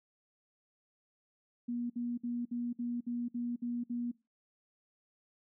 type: tone bursts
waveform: sine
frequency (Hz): 240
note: B3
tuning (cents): -49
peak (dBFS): -33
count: 9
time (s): 1.68-4.116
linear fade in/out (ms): 10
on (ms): 220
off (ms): 57
effects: noise-tail reverb RT60 0.3 s tail -22 dB re dry